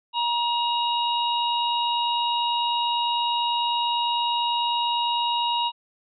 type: harmonic tone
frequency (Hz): 949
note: A#5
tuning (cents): +31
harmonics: 1 / 3 / 4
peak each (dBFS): -23 / -28 / -29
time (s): 0.13-5.72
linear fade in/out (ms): 50
effects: none